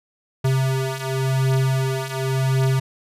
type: beating tone pair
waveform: square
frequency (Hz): 131.9 / 132.81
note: C3 / C3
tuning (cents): +14 / +26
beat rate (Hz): 0.91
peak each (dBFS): -24 / -21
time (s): 0.44-2.8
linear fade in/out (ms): 10
effects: resampled to 32000 Hz